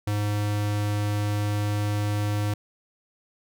square tone, 103.83 Hz, G#2, in tune, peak -24 dBFS, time 0.07-2.54 s, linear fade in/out 5 ms, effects none

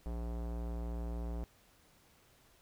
square tone with low-pass filter, 58.27 Hz, A#1, in tune, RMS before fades -39 dBFS, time 0.06-1.44 s, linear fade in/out 0 ms, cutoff 760 Hz, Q 1.1, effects pink hiss -66 dBFS RMS until 2.61 s

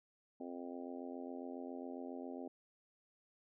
harmonic tone, 87.31 Hz, F2, in tune, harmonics 3 / 4 / 5 / 6 / 7 / 8 / 9, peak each -46 / -51 / -52 / -56 / -53 / -58 / -56 dBFS, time 0.4-2.48 s, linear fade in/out 5 ms, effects none

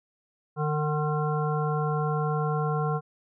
harmonic tone with a mistuned harmonic, 151.7 Hz, D#3, 44 cents flat, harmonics 1 / 3 / 5 / 7 / 9, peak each -26 / -31 / -33 / -34 / -36 dBFS, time 0.56-3.01 s, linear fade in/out 50 ms, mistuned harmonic 5, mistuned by -21 cents, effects none

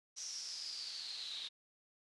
pink noise with band-pass filter sweep, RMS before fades -45 dBFS, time 0.16-1.49 s, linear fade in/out 20 ms, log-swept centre 5900 to 3700 Hz, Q 9.3, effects resampled to 24000 Hz

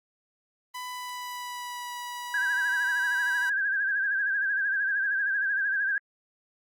sawtooth tone with pitch glide, 998 to 974.1 Hz, B5 to B5, +18 to -24 cents, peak -31 dBFS, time 0.74-3.5 s, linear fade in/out 10 ms, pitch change -42 cents, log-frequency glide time 0.85-1.96 s
sine tone with vibrato, 1606 Hz, G6, 41 cents sharp, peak -24 dBFS, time 2.34-5.98 s, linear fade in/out 2 ms, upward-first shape sine, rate 13 Hz, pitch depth 71 cents each way
effects Opus 32 kbps

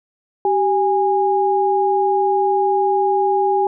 sine tone pair together, 387.5 / 821 Hz, G4 / G#5, -20 / -20 cents, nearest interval octave + minor second, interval 1300 cents, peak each -17 / -16 dBFS, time 0.45-3.67 s, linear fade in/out 2 ms, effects none

